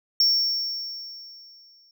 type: tone with exponential decay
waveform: triangle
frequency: 5470 Hz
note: F8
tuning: 37 cents flat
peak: -14 dBFS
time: 0.2-1.91 s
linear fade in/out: 2 ms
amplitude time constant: 370 ms
effects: none